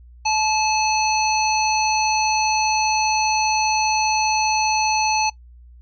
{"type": "harmonic tone", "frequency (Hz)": 865, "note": "A5", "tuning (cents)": -30, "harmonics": [1, 3, 5, 7], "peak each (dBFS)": [-19, -24, -26, -27], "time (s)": [0.25, 5.3], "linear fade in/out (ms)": 10, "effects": ["noise-tail reverb RT60 0.1 s tail -20 dB re dry", "added 60 Hz sine -42 dBFS peak until 5.81 s"]}